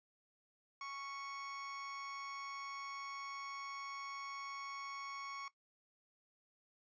30% pulse tone with amplitude modulation, 1108.7 Hz, C#6, in tune, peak -40 dBFS, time 0.81-5.48 s, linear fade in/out 2 ms, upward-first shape sine, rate 274 Hz, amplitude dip 35%, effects noise-tail reverb RT60 0.1 s tail -17 dB re dry + resampled to 16000 Hz

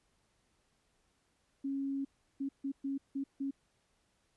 sine tone bursts at uneven times, 274.5 Hz, C#4, 17 cents flat, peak -33 dBFS, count 6, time 1.64-2.05 / 2.4-2.49 / 2.64-2.72 / 2.84-2.98 / 3.15-3.24 / 3.4-3.51 s, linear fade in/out 10 ms, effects pink hiss -75 dBFS RMS until 4.36 s + resampled to 24000 Hz

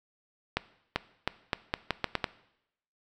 accelerating click train, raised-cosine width 0.3 ms, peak -10 dBFS, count 9, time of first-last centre 0.57-2.242 s, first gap 390 ms, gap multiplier 0.81, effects noise-tail reverb RT60 0.8 s tail -18 dB re dry

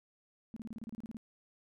sine tone bursts, 223.9 Hz, A3, 30 cents sharp, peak -40 dBFS, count 12, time 0.54-1.169 s, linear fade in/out 0 ms, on 24 ms, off 31 ms, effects none

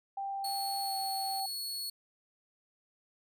sine tone with pitch glide, 788 to 775.4 Hz, G5 to G5, +9 to -19 cents, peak -34 dBFS, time 0.17-1.46 s, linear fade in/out 5 ms, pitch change -28 cents, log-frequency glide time 0.84-0.94 s
sawtooth tone, 4372 Hz, C#8, 25 cents flat, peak -33 dBFS, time 0.44-1.9 s, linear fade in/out 5 ms
click train, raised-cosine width 0.2 ms, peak -39 dBFS, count 80, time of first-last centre 0.45-1.396 s, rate 83.5 Hz
effects none

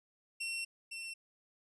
sawtooth tone pair in turn, 2719 / 2704 Hz, F7 / E7, -47 / +43 cents, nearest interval unison, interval 10 cents, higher first, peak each -33 / -38 dBFS, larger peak first, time 0.4-0.65 / 0.91-1.14 s, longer first, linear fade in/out 10 ms, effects resampled to 24000 Hz

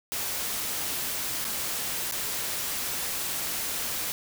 white noise with dropouts, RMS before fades -31 dBFS, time 0.12-4.12 s, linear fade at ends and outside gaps 0 ms, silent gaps 1.444-1.45 / 2.112-2.122 s, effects none

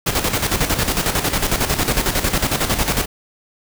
pink noise with tremolo, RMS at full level -17 dBFS, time 0.06-3.06 s, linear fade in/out 10 ms, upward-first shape square, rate 11 Hz, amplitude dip 60%, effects none

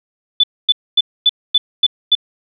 sine tone bursts, 3490 Hz, A7, 15 cents flat, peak -7 dBFS, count 7, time 0.4-2.152 s, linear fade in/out 5 ms, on 36 ms, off 250 ms, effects none

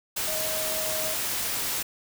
sine tone in noise, 630 Hz, D#5, 21 cents sharp, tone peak -33 dBFS, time 0.27-1.14 s, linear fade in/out 10 ms, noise white, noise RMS -29 dBFS, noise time 0.16-1.83 s, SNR -7 dB, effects none

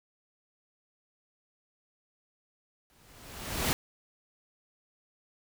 pink noise with exponential growth, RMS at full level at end -26 dBFS, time 2.9-3.73 s, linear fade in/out 0 ms, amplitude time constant 180 ms, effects none

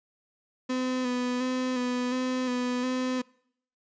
35% pulse tone with vibrato, 251.7 Hz, B3, 33 cents sharp, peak -25 dBFS, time 0.69-3.22 s, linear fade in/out 10 ms, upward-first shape square, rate 1.4 Hz, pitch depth 25 cents each way, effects noise-tail reverb RT60 0.7 s tail -25 dB re dry + resampled to 16000 Hz

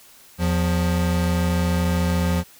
square tone pair together, 83.11 / 176.1 Hz, E2 / F3, +15 / +15 cents, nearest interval octave + minor second, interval 1300 cents, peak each -22 dBFS, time 0.38-2.44 s, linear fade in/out 50 ms, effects white hiss -49 dBFS RMS until 2.59 s

